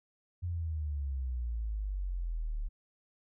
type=exponential sweep; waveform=sine; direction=down; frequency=89.6 to 35.77 Hz; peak=-32 dBFS; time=0.42-2.69 s; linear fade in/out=20 ms; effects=none